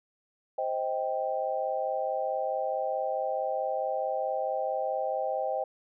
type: chord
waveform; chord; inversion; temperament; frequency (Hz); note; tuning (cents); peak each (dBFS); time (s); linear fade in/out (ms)
sine; C minor; none; just; 523.3 / 627.9 / 784.9; C5 / Eb5 / G5; 0 / +16 / +2; -32; 0.58-5.64; 5
effects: none